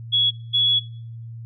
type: tone pair in turn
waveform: sine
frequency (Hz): 3358 / 3373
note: G#7 / G#7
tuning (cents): +18 / +26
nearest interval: unison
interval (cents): 8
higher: second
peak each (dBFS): -15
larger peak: neither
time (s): 0.12-0.31 / 0.53-0.8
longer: second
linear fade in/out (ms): 20
effects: noise-tail reverb RT60 0.6 s tail -22 dB re dry + added 115 Hz sine -33 dBFS peak until 1.45 s